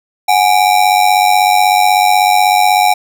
square ring-modulated tone, 780 Hz, G5, 9 cents flat, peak -5 dBFS, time 0.28-2.94 s, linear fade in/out 10 ms, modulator 48.1 Hz, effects none

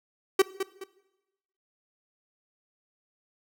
45% pulse tone with echo, 384.3 Hz, G4, 34 cents flat, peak -16 dBFS, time 0.39-0.42 s, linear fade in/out 5 ms, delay 210 ms, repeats 2, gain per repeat -10 dB, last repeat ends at 0.84 s, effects noise-tail reverb RT60 1.0 s tail -19 dB re dry

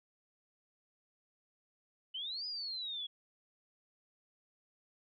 sine exponential two-way sweep, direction up then down, 2960 to 5010 to 3322 Hz, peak -38 dBFS, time 2.14-3.07 s, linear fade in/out 10 ms, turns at 2.46 s, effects none

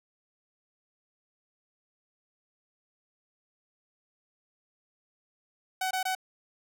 sawtooth tone bursts, 751 Hz, F#5, 26 cents sharp, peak -24 dBFS, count 3, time 5.81-6.151 s, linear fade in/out 5 ms, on 99 ms, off 22 ms, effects none

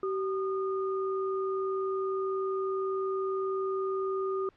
sine tone pair together, 383.7 / 1222 Hz, G4 / D#6, -37 / -32 cents, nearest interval octave + minor sixth, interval 2005 cents, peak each -29 / -36 dBFS, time 0.03-4.49 s, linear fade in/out 2 ms, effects pink hiss -65 dBFS RMS until 4.56 s + low-pass 3000 Hz 12 dB/octave

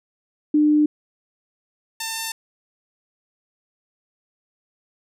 sine / 5% pulse tone pair in turn, 300.1 / 897.6 Hz, D4 / A5, +38 / +34 cents, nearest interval octave + perfect fifth, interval 1896 cents, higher second, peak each -13 / -14 dBFS, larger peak first, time 0.54-0.86 / 2-2.32 s, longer neither, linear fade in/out 5 ms, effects none

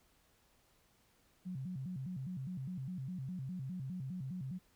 sine tone with vibrato, 155.56 Hz, D#3, in tune, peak -39 dBFS, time 1.45-4.59 s, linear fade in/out 20 ms, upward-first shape square, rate 4.9 Hz, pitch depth 280 cents each way, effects pink hiss -71 dBFS RMS until 4.75 s

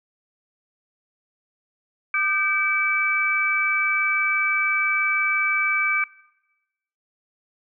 sine tone cluster, 1211 / 1550 / 2303 Hz, D#6 / G6 / D7, -47 / -20 / -34 cents, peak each -27 / -26 / -21 dBFS, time 2.14-6.04 s, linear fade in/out 2 ms, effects noise-tail reverb RT60 1.0 s tail -21 dB re dry

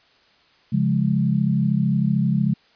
sine chord, Db major, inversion none, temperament equal, 138.59 / 174.61 / 207.7 Hz, Db3 / F3 / Ab3, 0 / 0 / 0 cents, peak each -21 / -22 / -21 dBFS, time 0.72-2.54 s, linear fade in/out 10 ms, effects white hiss -57 dBFS RMS until 2.75 s + resampled to 11025 Hz

